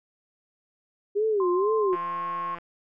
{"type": "tone with vibrato", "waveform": "sine", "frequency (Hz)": 395.5, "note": "G4", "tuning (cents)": 15, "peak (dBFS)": -21, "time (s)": [1.15, 1.96], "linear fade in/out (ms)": 20, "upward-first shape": "sine", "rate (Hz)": 2.1, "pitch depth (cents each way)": 190}
{"type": "tone with pitch glide", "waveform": "sine", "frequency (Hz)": [1046.5, 1080.9], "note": ["C6", "C#6"], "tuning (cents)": [0, -44], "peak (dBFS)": -28, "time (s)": [1.4, 2.55], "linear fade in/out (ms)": 2, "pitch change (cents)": 56, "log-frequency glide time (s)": [1.83, 2.23]}
{"type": "click train", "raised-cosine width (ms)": 0.5, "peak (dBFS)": -26, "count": 113, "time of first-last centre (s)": [1.93, 2.585], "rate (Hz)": 171}
{"effects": []}